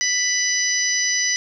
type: harmonic tone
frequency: 991 Hz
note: B5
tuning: 6 cents sharp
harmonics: 2 / 3 / 4 / 5 / 6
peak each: -23 / -30 / -33 / -25 / -21 dBFS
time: 0.01-1.36 s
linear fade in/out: 0 ms
effects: none